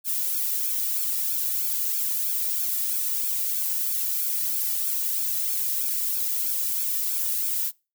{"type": "noise with flanger", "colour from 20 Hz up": "violet", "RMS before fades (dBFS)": -26, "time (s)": [0.04, 7.72], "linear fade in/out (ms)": 50, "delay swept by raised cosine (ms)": [1, 1.92], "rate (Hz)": 3.1, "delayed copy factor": -0.9, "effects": ["noise-tail reverb RT60 0.3 s tail -25 dB re dry"]}